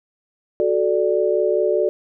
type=chord; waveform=sine; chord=D major; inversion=first; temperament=equal with one note detuned; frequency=370 / 434.9 / 587.3 Hz; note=F#4 / A4 / D5; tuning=0 / -20 / 0 cents; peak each=-20 dBFS; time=0.6-1.89 s; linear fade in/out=0 ms; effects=none